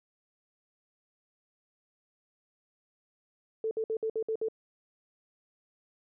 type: tone bursts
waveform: sine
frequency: 442.5 Hz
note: A4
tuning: 10 cents sharp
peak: -28 dBFS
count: 7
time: 3.64-4.485 s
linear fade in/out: 2 ms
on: 71 ms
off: 58 ms
effects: none